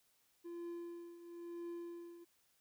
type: tone with tremolo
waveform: triangle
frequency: 343.1 Hz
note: F4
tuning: 31 cents flat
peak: -40 dBFS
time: 0.44-2.25 s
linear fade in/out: 20 ms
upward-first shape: triangle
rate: 1 Hz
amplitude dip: 75%
effects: white hiss -75 dBFS RMS until 2.6 s